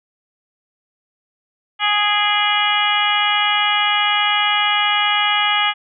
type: harmonic tone with a mistuned harmonic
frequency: 415.3 Hz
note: G#4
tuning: in tune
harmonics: 2 / 3 / 4 / 5 / 6 / 7 / 8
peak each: -21 / -21 / -24 / -22 / -25 / -20 / -24 dBFS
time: 1.79-5.74 s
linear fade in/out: 50 ms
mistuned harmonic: 6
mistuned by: -59 cents
effects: none